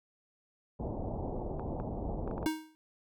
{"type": "low-pass noise", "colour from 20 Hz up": "pink", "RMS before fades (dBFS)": -37, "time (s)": [0.79, 2.46], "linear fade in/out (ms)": 10, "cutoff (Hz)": 860, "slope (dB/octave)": 48}
{"type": "clicks", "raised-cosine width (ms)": 1, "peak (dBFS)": -25, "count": 7, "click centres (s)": [1.596, 1.8, 2.277, 2.312, 2.38, 2.429, 2.464]}
{"type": "tone with exponential decay", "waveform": "square", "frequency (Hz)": 314, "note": "D#4", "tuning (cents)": 16, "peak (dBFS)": -26, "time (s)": [2.46, 2.75], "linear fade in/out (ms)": 0, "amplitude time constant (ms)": 63}
{"effects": []}